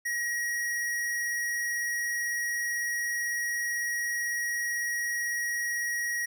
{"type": "tone", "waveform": "square", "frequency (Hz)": 1898, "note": "A#6", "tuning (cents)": 31, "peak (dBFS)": -29, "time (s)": [0.05, 6.26], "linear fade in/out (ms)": 10, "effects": []}